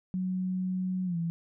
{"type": "tone with pitch glide", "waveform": "sine", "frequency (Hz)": [185, 167.7], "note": ["F#3", "E3"], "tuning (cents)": [0, 30], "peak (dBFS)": -28, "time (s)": [0.14, 1.3], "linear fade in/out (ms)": 0, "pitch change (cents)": -170, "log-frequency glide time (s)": [1.05, 1.17], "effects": []}